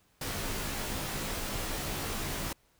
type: noise with comb filter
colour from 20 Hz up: pink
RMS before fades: -35 dBFS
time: 0.21-2.53 s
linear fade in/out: 5 ms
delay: 17 ms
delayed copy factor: -0.9
effects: pink hiss -68 dBFS RMS until 2.79 s